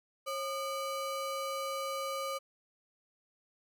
square ring-modulated tone, 880 Hz, A5, in tune, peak -32 dBFS, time 0.26-2.39 s, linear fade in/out 20 ms, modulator 337 Hz, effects none

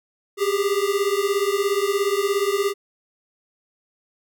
square beating tone pair, 392 / 409 Hz, G4 / G#4, 0 / -26 cents, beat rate 17 Hz, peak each -23 dBFS, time 0.37-2.74 s, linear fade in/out 50 ms, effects none

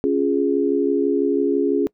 sine chord, Db major, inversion none, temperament equal, 277.2 / 349.2 / 415.3 Hz, Db4 / F4 / Ab4, 0 / 0 / 0 cents, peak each -20 / -22 / -20 dBFS, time 0.04-1.87 s, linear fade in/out 0 ms, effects noise-tail reverb RT60 0.1 s tail -24 dB re dry

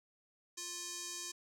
square tone with band-pass filter, 350.3 Hz, F4, 5 cents sharp, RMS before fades -44 dBFS, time 0.57-1.32 s, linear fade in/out 10 ms, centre 6500 Hz, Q 2.3, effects none

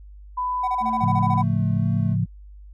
sine tone, 998 Hz, B5, 18 cents sharp, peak -22 dBFS, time 0.37-1.43 s, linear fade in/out 10 ms
triangle tone bursts, 751 Hz, F#5, 26 cents sharp, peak -21 dBFS, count 11, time 0.63-1.419 s, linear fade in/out 10 ms, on 49 ms, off 25 ms
triangle tone with vibrato, 220 Hz, A3, in tune, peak -25 dBFS, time 0.8-2.17 s, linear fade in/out 50 ms, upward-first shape sine, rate 2 Hz, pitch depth 27 cents each way
sine chord, A augmented, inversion none, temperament equal with one note detuned, 110 / 140.36 / 174.61 Hz, A2 / C#3 / E#3, 0 / +22 / 0 cents, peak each -22 / -25 / -24 dBFS, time 1.01-2.26 s, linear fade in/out 20 ms
effects added 50 Hz sine -40 dBFS peak until 2.73 s

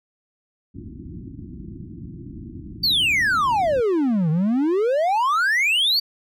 pink low-pass noise, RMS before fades -34 dBFS, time 0.74-3.81 s, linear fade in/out 10 ms, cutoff 350 Hz, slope 96 dB/octave
triangle exponential two-way sweep, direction down then up, 4669 to 151.1 to 4669 Hz, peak -15 dBFS, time 2.83-6 s, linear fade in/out 10 ms, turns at 4.3 s
effects high-pass 60 Hz 12 dB/octave

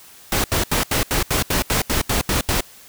pink noise bursts, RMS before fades -19 dBFS, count 12, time 0.32-2.607 s, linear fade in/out 2 ms, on 120 ms, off 77 ms, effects white hiss -45 dBFS RMS until 2.88 s

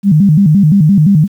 sine tone with vibrato, 174.61 Hz, F3, in tune, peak -4 dBFS, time 0.03-1.28 s, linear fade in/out 50 ms, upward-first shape square, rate 5.8 Hz, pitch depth 230 cents each way, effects 7-bit

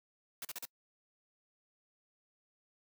white noise bursts, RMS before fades -42 dBFS, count 4, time 0.42-0.653 s, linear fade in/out 2 ms, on 29 ms, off 39 ms, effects noise-tail reverb RT60 0.1 s tail -26 dB re dry + high-pass 150 Hz 12 dB/octave

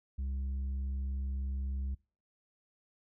triangle tone with tanh clipping, 66.9 Hz, C2, 39 cents sharp, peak -34 dBFS, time 0.18-1.95 s, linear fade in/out 10 ms, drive 9 dB, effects noise-tail reverb RT60 0.4 s tail -25 dB re dry

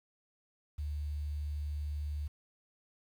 sine tone, 73.9 Hz, D2, 11 cents sharp, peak -34 dBFS, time 0.78-2.28 s, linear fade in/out 10 ms, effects 10-bit

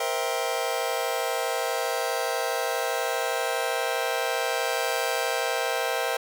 sawtooth chord, C dominant seventh, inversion third, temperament just, 470.9 / 523.3 / 654.1 / 784.9 Hz, Bb4 / C5 / E5 / G5, +18 / 0 / -14 / +2 cents, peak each -27 dBFS, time 0-6.17 s, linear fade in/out 5 ms, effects none

